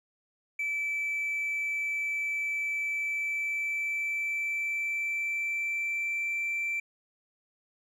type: tone with pitch glide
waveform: triangle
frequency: 2315 to 2342 Hz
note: D7 to D7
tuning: -25 to -5 cents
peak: -26 dBFS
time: 0.59-6.8 s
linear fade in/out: 5 ms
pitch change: +20 cents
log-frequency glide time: 2.86-6.44 s
effects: tanh soft clip ceiling -24 dBFS